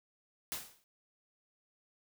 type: noise with exponential decay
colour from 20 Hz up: white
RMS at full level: -36 dBFS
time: 0.52-0.84 s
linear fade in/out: 0 ms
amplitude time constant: 68 ms
effects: none